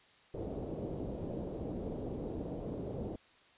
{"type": "low-pass noise", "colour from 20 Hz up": "white", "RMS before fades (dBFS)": -40, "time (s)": [0.34, 3.16], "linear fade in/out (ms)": 5, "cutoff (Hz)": 510, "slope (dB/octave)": 24, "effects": ["white hiss -63 dBFS RMS until 3.57 s", "resampled to 8000 Hz"]}